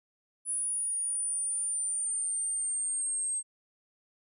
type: exponential sweep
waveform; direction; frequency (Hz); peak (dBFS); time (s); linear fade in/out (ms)
sine; down; 9830 to 8372; -29; 0.45-3.43; 50
effects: none